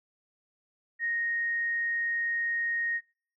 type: tone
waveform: sine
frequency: 1864.7 Hz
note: A#6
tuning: in tune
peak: -27 dBFS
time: 0.99-3.01 s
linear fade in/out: 50 ms
effects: noise-tail reverb RT60 0.5 s tail -26 dB re dry